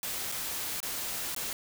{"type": "noise with dropouts", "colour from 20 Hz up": "white", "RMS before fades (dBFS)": -35, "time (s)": [0.03, 1.53], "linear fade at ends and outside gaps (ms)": 1, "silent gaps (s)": [[0.317, 0.322], [0.803, 0.829], [1.348, 1.363]], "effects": []}